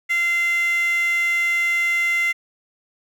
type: tone with high-pass filter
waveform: 15% pulse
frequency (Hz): 690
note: F5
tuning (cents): -21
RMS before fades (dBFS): -20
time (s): 0.09-2.33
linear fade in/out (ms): 20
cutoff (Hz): 2000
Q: 8.4
effects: none